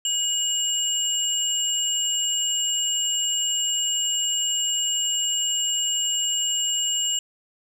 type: tone pair together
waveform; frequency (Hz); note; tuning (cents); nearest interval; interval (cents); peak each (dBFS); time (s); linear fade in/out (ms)
sine; 2903 / 7392; F#7 / A#8; -34 / -16; octave + major third; 1618; -23; 0.05-7.19; 2
effects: tanh soft clip ceiling -16 dBFS + 9-bit